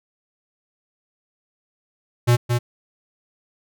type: tone with echo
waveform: square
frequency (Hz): 120.6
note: B2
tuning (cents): -41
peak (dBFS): -13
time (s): 2.27-2.37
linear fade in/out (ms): 20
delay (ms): 220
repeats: 1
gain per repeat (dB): -5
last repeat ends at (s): 2.59
effects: none